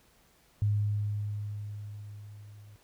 sine tone with level ramp, 103.83 Hz, G#2, in tune, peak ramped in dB -23 to -49 dBFS, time 0.62-2.76 s, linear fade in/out 0 ms, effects pink hiss -64 dBFS RMS until 2.83 s

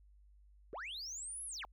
sine linear two-way sweep, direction up then down, 332.1 to 11175 to 659 Hz, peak -40 dBFS, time 0.73-1.65 s, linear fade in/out 0 ms, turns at 1.45 s, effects tanh soft clip ceiling -40 dBFS + added 50 Hz sine -60 dBFS peak until 1.72 s

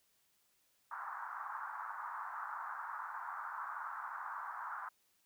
pink band-pass noise, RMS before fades -44 dBFS, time 0.91-4.89 s, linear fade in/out 5 ms, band 890 to 1500 Hz, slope 48 dB/octave, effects white hiss -75 dBFS RMS until 5.25 s

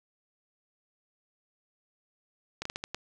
slowing click train, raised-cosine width 0.2 ms, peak -17 dBFS, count 6, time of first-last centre 2.62-2.946 s, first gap 34 ms, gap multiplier 1.33, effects none

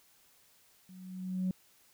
sine tone with level ramp, 185.3 Hz, F#3, 3 cents sharp, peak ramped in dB -50 to -26 dBFS, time 0.89-1.51 s, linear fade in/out 2 ms, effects tanh soft clip ceiling -26 dBFS + white hiss -65 dBFS RMS until 1.93 s

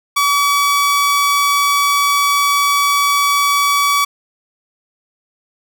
sawtooth tone, 1141 Hz, C#6, 50 cents sharp, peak -8 dBFS, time 0.16-4.05 s, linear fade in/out 10 ms, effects none

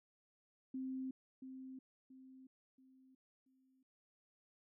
sine tone with echo, 261.6 Hz, C4, in tune, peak -40 dBFS, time 0.74-1.11 s, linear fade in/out 5 ms, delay 680 ms, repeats 4, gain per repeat -8 dB, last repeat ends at 3.83 s, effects none

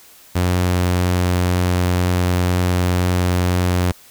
sawtooth tone, 89.8 Hz, F2, 49 cents sharp, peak -11 dBFS, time 0.35-3.92 s, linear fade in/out 10 ms, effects white hiss -46 dBFS RMS until 4.1 s

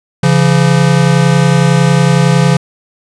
square tone pair together, 139.08 / 170 Hz, C#3 / F3, +6 / -46 cents, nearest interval minor third, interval 348 cents, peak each -10 dBFS, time 0.23-2.57 s, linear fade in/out 5 ms, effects resampled to 22050 Hz

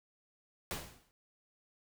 pink noise with exponential decay, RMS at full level -36 dBFS, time 0.71-1.11 s, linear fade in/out 0 ms, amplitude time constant 85 ms, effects none

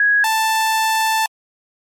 sine / sawtooth tone pair in turn, 1661.2 / 882.5 Hz, G#6 / A5, 0 / +5 cents, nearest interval major seventh, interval 1095 cents, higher first, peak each -11 dBFS, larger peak neither, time 0-0.24 / 0.24-1.26 s, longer second, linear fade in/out 2 ms, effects MP3 64 kbps

